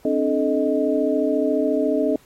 sine tone cluster, 265.4 / 299.6 / 434.5 / 624 Hz, C4 / D4 / A4 / D#5, +25 / +35 / -22 / +5 cents, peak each -23 dBFS, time 0.05-2.16 s, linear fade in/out 2 ms, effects pink hiss -55 dBFS RMS until 2.25 s + AAC 48 kbps

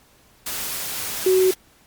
sine tone in noise, 373.2 Hz, F#4, 15 cents sharp, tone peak -13 dBFS, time 1.26-1.51 s, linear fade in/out 5 ms, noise white, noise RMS -28 dBFS, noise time 0.46-1.54 s, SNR +12 dB, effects pink hiss -55 dBFS RMS until 1.86 s + MP3 96 kbps

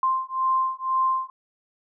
sine beating tone pair, 1046.5 / 1048.5 Hz, C6 / C6, 0 / +3 cents, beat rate 2 Hz, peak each -24 dBFS, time 0.03-1.3 s, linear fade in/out 2 ms, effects none

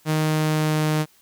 sawtooth tone with pitch glide, 155.56 to 154.13 Hz, D#3 to D#3, 0 to -16 cents, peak -15 dBFS, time 0.05-1.06 s, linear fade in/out 50 ms, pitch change -16 cents, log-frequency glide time 0.19-0.85 s, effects white hiss -57 dBFS RMS until 1.21 s

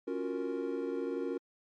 triangle chord, Gb major seventh, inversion second, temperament equal, 277.2 / 349.2 / 370 / 466.2 Hz, Db4 / F4 / Gb4 / Bb4, 0 / 0 / 0 / 0 cents, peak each -36 / -37 / -38 / -35 dBFS, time 0.07-1.38 s, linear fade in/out 10 ms, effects MP3 48 kbps

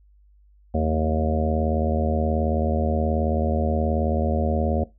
harmonic tone with a mistuned harmonic, 78.7 Hz, D#2, 20 cents sharp, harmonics 1 / 2 / 3 / 4 / 5 / 6 / 7 / 8 / 9, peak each -23 / -34 / -25 / -37 / -32 / -34 / -28 / -33 / -31 dBFS, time 0.74-4.84 s, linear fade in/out 5 ms, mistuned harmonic 3, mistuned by -56 cents, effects noise-tail reverb RT60 0.2 s tail -18 dB re dry + added 50 Hz sine -52 dBFS peak until 4.98 s

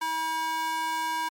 square tone with high-pass filter, 321.4 Hz, E4, 44 cents flat, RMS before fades -29 dBFS, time 0.01-1.29 s, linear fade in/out 10 ms, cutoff 1000 Hz, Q 2.3, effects MP3 64 kbps

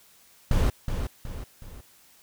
brown noise with echo, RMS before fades -21 dBFS, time 0.51-0.7 s, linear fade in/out 2 ms, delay 370 ms, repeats 3, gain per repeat -7 dB, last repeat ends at 1.81 s, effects white hiss -57 dBFS RMS until 2.22 s

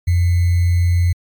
sine tone with sample-and-hold, 87.31 Hz, F2, in tune, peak -11 dBFS, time 0.07-1.13 s, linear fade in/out 10 ms, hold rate 2100 Hz, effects MP3 96 kbps

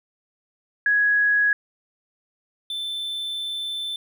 sine / triangle tone pair in turn, 1668 / 3534 Hz, G#6 / A7, +7 / +7 cents, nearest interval octave + minor second, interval 1300 cents, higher second, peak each -16 / -25 dBFS, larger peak first, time 0.86-1.53 / 2.7-3.96 s, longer second, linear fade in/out 2 ms, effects none

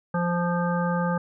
harmonic tone, 174.1 Hz, F3, 5 cents flat, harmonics 1 / 3 / 5 / 7 / 9, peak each -24 / -29 / -31 / -32 / -34 dBFS, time 0.14-1.18 s, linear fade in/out 5 ms, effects none

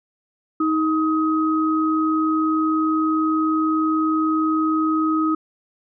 sine tone pair together, 315.1 / 1261.6 Hz, D#4 / D#6, +22 / +24 cents, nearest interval 2 octaves, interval 2402 cents, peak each -18 / -22 dBFS, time 0.6-5.35 s, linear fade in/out 5 ms, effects none

